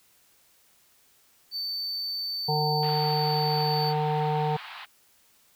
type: tone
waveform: triangle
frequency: 4546 Hz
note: C#8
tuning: 43 cents sharp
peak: -28 dBFS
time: 1.51-3.94 s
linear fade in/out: 50 ms
type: harmonic tone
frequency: 151.6 Hz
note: D#3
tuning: 45 cents flat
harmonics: 1 / 3 / 5 / 6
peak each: -27 / -30 / -29 / -31 dBFS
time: 2.48-4.57 s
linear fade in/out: 10 ms
type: band-pass noise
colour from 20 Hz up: pink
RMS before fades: -42 dBFS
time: 2.82-4.86 s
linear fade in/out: 20 ms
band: 790 to 4200 Hz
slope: 48 dB/octave
effects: white hiss -62 dBFS RMS until 5.55 s